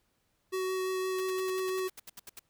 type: tone with vibrato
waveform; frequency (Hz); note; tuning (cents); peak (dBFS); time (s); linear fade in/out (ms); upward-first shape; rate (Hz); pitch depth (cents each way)
square; 374.5; F#4; +21; -31; 0.52-1.89; 20; sine; 5.8; 8
type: noise bursts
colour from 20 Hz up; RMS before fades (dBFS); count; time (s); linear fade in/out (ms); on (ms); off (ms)
white; -45; 13; 1.18-2.394; 5; 26; 73
effects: pink hiss -75 dBFS RMS until 2.49 s